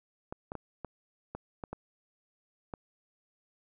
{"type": "clicks", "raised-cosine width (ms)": 1, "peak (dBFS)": -24, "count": 8, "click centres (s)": [0.325, 0.519, 0.553, 0.847, 1.35, 1.638, 1.73, 2.738], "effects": []}